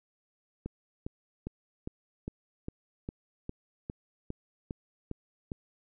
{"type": "click train", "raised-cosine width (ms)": 3, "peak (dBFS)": -23, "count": 13, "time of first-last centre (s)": [0.66, 5.518], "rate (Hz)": 2.47, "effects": []}